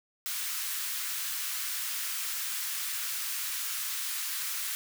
white high-pass noise, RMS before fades -34 dBFS, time 0.26-4.75 s, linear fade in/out 0 ms, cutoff 1200 Hz, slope 24 dB/octave, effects none

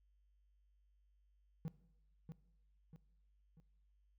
triangle tone with echo, 160.8 Hz, E3, 43 cents flat, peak -37 dBFS, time 1.65-1.68 s, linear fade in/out 0 ms, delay 640 ms, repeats 3, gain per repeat -7 dB, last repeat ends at 3.6 s, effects noise-tail reverb RT60 0.9 s tail -19 dB re dry + added 50 Hz sine -70 dBFS peak until 4.18 s

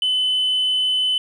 sine tone, 3022 Hz, F#7, 36 cents sharp, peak -15 dBFS, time 0.02-1.18 s, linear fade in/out 2 ms, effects tanh soft clip ceiling -14 dBFS + 9-bit

